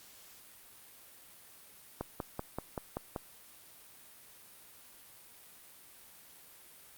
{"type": "click train", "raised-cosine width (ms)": 1, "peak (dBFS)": -21, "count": 7, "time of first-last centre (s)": [2.01, 3.162], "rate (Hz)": 5.21, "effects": ["white hiss -56 dBFS RMS until 6.97 s", "Opus 48 kbps"]}